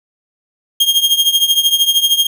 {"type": "tone with tremolo", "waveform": "40% pulse", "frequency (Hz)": 3231, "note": "G#7", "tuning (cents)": -48, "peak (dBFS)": -6, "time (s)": [0.8, 2.27], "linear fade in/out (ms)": 5, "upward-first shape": "triangle", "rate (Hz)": 13, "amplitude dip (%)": 85, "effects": []}